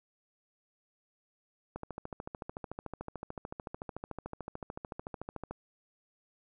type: click train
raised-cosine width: 1 ms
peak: -25 dBFS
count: 52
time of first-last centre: 1.76-5.51 s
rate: 13.6 Hz
effects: none